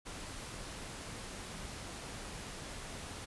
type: noise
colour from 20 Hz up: pink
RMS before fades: -45 dBFS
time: 0.05-3.26 s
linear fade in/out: 20 ms
effects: resampled to 24000 Hz